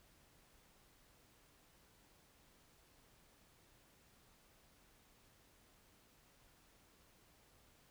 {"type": "silence", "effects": ["pink hiss -69 dBFS RMS until 7.9 s"]}